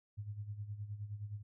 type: tone with tremolo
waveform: sine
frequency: 103.83 Hz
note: G#2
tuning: in tune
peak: -38 dBFS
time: 0.17-1.43 s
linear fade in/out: 20 ms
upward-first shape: sine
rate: 9.6 Hz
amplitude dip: 70%
effects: none